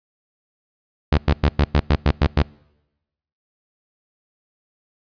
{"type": "tone bursts", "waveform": "sawtooth", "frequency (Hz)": 73.42, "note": "D2", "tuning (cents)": 0, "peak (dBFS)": -9, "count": 9, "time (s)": [1.12, 2.426], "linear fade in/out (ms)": 5, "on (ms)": 58, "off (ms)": 98, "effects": ["noise-tail reverb RT60 1.0 s tail -26 dB re dry", "resampled to 11025 Hz"]}